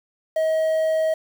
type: tone with quantisation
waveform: triangle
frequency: 636 Hz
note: D#5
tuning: 38 cents sharp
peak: -16 dBFS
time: 0.36-1.14 s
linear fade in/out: 5 ms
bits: 7
effects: none